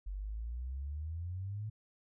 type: exponential sweep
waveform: sine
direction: up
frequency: 46.25 to 110 Hz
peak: -37 dBFS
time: 0.06-1.7 s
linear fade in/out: 10 ms
effects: none